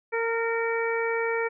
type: harmonic tone with a mistuned harmonic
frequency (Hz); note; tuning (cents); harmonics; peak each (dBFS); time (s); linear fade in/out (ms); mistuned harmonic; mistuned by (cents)
458.5; A#4; -29; 1 / 2 / 3 / 4 / 5; -26 / -33 / -34 / -33 / -33; 0.12-1.49; 20; 3; +15
effects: none